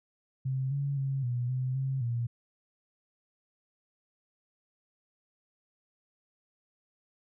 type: tone with pitch steps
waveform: sine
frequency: 132 / 140.5 / 135.7 / 122.2 / 128.7 / 133.7 / 118.6 Hz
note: C3 / C#3 / C#3 / B2 / C3 / C3 / A#2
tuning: +16 / +24 / -36 / -18 / -28 / +38 / +30 cents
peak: -28 dBFS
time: 0.45-2.27 s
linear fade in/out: 10 ms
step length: 260 ms
effects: none